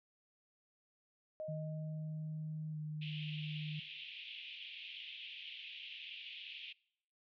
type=tone with exponential decay; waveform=sine; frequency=622.3 Hz; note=D#5; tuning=in tune; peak=-39 dBFS; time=1.4-2.74 s; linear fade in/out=0 ms; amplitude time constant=290 ms
type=tone with pitch glide; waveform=sine; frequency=155.56 to 152.89 Hz; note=D#3 to D#3; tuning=0 to -30 cents; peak=-39 dBFS; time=1.48-3.8 s; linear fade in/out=10 ms; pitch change=-30 cents; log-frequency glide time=2.72-2.77 s
type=band-pass noise; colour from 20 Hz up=white; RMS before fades=-49 dBFS; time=3.01-6.73 s; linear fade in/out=10 ms; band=2500 to 3300 Hz; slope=48 dB/octave
effects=noise-tail reverb RT60 0.7 s tail -24 dB re dry + MP3 48 kbps